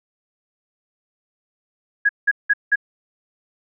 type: tone bursts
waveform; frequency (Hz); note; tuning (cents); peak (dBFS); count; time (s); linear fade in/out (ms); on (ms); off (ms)
sine; 1661.2; G#6; 0; -12; 4; 2.05-2.758; 10; 42; 180
effects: none